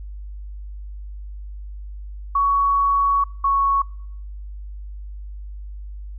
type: tone pair in turn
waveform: sine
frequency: 1120 / 1109.1 Hz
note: C#6 / C#6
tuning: +18 / +1 cents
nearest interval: unison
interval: 17 cents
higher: first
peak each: -15 dBFS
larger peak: neither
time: 2.35-3.24 / 3.44-3.82 s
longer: first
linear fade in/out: 5 ms
effects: noise-tail reverb RT60 0.8 s tail -26 dB re dry + added 50 Hz sine -31 dBFS peak until 6.18 s